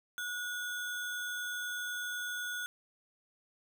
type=tone with sample-and-hold; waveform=sine; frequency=1456 Hz; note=F#6; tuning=28 cents flat; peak=-35 dBFS; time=0.18-2.66 s; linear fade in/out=0 ms; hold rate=4900 Hz; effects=none